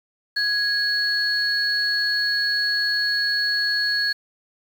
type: tone pair together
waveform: sine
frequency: 1661.2 / 4360 Hz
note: G#6 / C#8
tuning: 0 / -29 cents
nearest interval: octave + perfect fourth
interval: 1671 cents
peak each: -22 dBFS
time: 0.36-4.13 s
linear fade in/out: 10 ms
effects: 7-bit